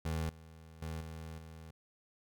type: tone with level steps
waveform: 25% pulse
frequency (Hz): 80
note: D#2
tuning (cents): +49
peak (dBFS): -30 / -49 / -35 / -40 / -45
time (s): 0.05-1.71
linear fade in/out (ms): 5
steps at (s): 0.29 / 0.82 / 1.01 / 1.38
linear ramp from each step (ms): 2
effects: none